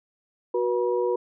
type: tone cluster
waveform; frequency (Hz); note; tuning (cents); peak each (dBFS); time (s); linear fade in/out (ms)
sine; 367.7 / 485.3 / 963; F#4 / B4 / B5; -11 / -30 / -44; -25 / -24 / -32; 0.54-1.16; 5
effects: none